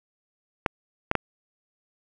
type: clicks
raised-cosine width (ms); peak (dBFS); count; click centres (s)
0.5; -6; 3; 0.662 / 1.114 / 1.153
effects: none